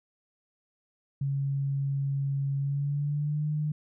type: tone with pitch glide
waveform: sine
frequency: 138.59 to 151.13 Hz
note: C#3 to D3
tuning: 0 to +50 cents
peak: -26 dBFS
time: 1.21-3.72 s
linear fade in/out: 5 ms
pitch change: +150 cents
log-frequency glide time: 2.57-3.48 s
effects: none